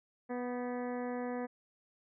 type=harmonic tone with a mistuned harmonic; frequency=246.1 Hz; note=B3; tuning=6 cents flat; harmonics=1 / 2 / 3 / 4 / 5 / 6 / 7 / 8 / 9; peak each=-38 / -39 / -44 / -49 / -53 / -58 / -52 / -54 / -62 dBFS; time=0.29-1.47 s; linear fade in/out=20 ms; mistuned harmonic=6; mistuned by=+68 cents; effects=none